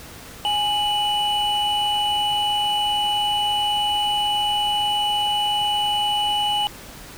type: tone pair together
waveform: triangle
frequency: 830.6 / 2960 Hz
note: G#5 / F#7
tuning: 0 / 0 cents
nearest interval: octave + minor seventh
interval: 2200 cents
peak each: -20 dBFS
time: 0.45-6.67 s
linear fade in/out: 0 ms
effects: pink hiss -40 dBFS RMS until 7.17 s